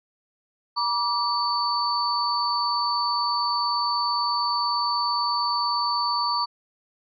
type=tone cluster; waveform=sine; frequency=959 / 1168 / 4519 Hz; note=A#5 / D6 / C#8; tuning=+49 / -10 / +33 cents; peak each=-26 dBFS; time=0.76-6.46 s; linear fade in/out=20 ms; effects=none